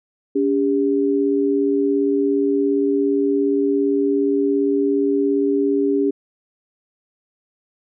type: tone pair together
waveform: sine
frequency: 283.3 / 400.6 Hz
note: C#4 / G4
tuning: +38 / +38 cents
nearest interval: tritone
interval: 600 cents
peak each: -18 dBFS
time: 0.35-6.11 s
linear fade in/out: 10 ms
effects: none